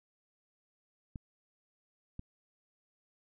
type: clicks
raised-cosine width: 5 ms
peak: -29 dBFS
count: 2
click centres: 1.158 / 2.194 s
effects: none